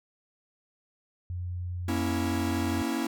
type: tone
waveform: sine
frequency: 89 Hz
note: F2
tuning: 33 cents sharp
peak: -31 dBFS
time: 1.3-2.82 s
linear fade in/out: 0 ms
type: chord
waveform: 45% pulse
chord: A# diminished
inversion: none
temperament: equal with one note detuned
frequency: 236.9 / 277.2 / 329.6 Hz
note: A#3 / C#4 / E4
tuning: +28 / 0 / 0 cents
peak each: -32 dBFS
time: 1.88-3.07 s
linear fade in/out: 5 ms
effects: none